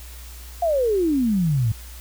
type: exponential sweep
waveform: sine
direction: down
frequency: 712 to 104.9 Hz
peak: -17 dBFS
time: 0.62-1.72 s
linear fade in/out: 5 ms
effects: added 60 Hz sine -37 dBFS peak until 2 s + white hiss -44 dBFS RMS until 2 s